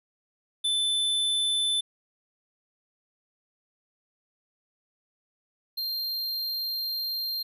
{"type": "tone pair in turn", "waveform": "square", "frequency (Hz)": [3520, 4186], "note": ["A7", "C8"], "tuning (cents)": [0, 0], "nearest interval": "minor third", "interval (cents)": 300, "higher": "second", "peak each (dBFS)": [-24, -29], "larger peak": "first", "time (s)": [[0.64, 1.81], [5.77, 7.43]], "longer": "second", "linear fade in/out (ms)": 10, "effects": ["resampled to 32000 Hz"]}